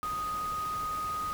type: tone in noise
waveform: sine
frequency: 1244.5 Hz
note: D#6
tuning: in tune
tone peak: -31 dBFS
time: 0.03-1.33 s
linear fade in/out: 0 ms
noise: pink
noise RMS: -44 dBFS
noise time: 0.03-1.33 s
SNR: +10 dB
effects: none